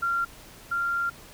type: tone pair in turn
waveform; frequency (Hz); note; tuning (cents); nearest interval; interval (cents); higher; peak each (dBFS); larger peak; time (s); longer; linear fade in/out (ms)
sine; 1381 / 1387.1; F6 / F6; -20 / -12; unison; 8; second; -23 / -24; first; 0.02-0.25 / 0.71-1.1; second; 10
effects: pink hiss -48 dBFS RMS until 1.33 s

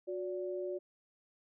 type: tone pair together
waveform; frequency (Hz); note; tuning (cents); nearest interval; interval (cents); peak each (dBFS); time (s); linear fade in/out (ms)
sine; 364.1 / 578; F#4 / D5; -28 / -28; minor sixth; 800; -37 / -40; 0.07-0.79; 20
effects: none

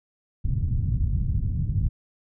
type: low-pass noise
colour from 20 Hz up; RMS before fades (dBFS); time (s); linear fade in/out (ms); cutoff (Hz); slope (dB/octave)
white; -24; 0.44-1.89; 10; 130; 24
effects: none

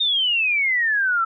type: exponential sweep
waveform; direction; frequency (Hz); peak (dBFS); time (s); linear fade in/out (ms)
sine; down; 3713 to 1313; -17; 0-1.25; 10
effects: none

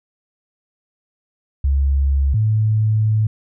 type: tone pair in turn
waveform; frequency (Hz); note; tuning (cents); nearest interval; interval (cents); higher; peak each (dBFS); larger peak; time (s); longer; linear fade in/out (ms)
sine; 69 / 108.46; C#2 / A2; -7 / -24; minor sixth; 783; second; -13; neither; 1.64-2.34 / 2.34-3.27; second; 5
effects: none

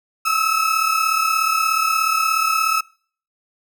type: tone pair together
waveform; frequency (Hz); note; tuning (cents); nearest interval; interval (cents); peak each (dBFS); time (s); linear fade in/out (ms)
35% pulse; 1281.7 / 1318.5; E6 / E6; -49 / 0; unison; 49; -18; 0.25-2.81; 10
effects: noise-tail reverb RT60 0.5 s tail -26 dB re dry

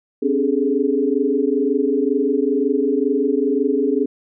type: tone cluster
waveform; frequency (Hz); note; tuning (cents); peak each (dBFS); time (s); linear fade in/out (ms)
sine; 262.3 / 287.6 / 407.6 / 429.7; C4 / D4 / G#4 / A4; +4 / -36 / -32 / -41; -21; 0.22-4.06; 10
effects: none

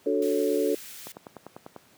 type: chord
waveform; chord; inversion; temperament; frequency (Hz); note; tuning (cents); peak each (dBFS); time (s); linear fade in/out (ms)
sine; D major seventh; none; equal; 293.7 / 370 / 440 / 554.4; D4 / F#4 / A4 / C#5; 0 / 0 / 0 / 0; -28 / -29 / -25 / -30; 0.06-0.75; 5
type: high-pass noise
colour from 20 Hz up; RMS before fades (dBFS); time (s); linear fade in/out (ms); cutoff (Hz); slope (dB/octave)
white; -43; 0.22-1.12; 2; 1500; 24
type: click train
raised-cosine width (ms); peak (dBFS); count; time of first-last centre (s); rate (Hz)
1; -25; 8; 1.07-1.763; 10.1
effects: pink hiss -58 dBFS RMS until 1.97 s + high-pass 150 Hz 12 dB/octave

